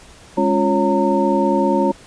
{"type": "tone cluster", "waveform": "sine", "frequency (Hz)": [205.2, 275.6, 350.4, 551, 916], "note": ["G#3", "C#4", "F4", "C#5", "A#5"], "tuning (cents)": [-21, -10, 6, -11, -31], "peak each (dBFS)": -20, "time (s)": [0.37, 1.92], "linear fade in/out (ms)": 10, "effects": ["pink hiss -44 dBFS RMS until 2.06 s", "resampled to 22050 Hz"]}